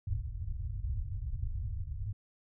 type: low-pass noise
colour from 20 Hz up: white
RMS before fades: -36 dBFS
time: 0.07-2.13 s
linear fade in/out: 5 ms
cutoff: 110 Hz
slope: 48 dB/octave
effects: none